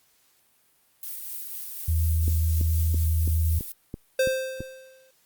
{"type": "noise with tremolo", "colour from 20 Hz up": "violet", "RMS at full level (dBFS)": -34, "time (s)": [1.03, 3.72], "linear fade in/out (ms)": 2, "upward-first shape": "triangle", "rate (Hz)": 4.1, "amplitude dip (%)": 30}
{"type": "tone", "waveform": "sine", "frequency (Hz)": 80.7, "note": "E2", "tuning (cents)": -36, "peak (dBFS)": -20, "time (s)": [1.88, 3.59], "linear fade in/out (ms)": 5}
{"type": "click train", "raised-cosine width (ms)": 3, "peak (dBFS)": -20, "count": 8, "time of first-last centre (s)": [2.28, 4.606], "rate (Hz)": 3.01}
{"type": "tone with exponential decay", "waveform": "square", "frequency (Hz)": 523.3, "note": "C5", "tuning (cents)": 0, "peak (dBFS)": -19, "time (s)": [4.19, 5.11], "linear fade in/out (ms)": 5, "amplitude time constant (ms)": 200}
{"effects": ["white hiss -64 dBFS RMS until 5.25 s", "Opus 48 kbps"]}